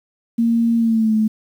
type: tone with pitch glide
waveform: sine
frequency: 231.4 to 217.2 Hz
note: A#3 to A3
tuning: -13 to -22 cents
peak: -13 dBFS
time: 0.38-1.28 s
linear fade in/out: 10 ms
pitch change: -109 cents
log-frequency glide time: 0.77-1.14 s
effects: 8-bit